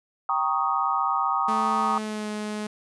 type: chord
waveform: sine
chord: Eb dominant seventh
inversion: first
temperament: equal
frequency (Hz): 784 / 932.3 / 1108.7 / 1244.5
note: G5 / Bb5 / Db6 / Eb6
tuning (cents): 0 / 0 / 0 / 0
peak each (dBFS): -28 / -28 / -28 / -25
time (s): 0.29-1.98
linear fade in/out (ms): 2
type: tone with pitch glide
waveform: sawtooth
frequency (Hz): 218.8 to 211.5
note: A3 to G#3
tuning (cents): -9 to +32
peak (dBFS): -25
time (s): 1.48-2.67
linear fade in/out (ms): 5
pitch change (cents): -59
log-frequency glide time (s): 1.79-2.28
effects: resampled to 24000 Hz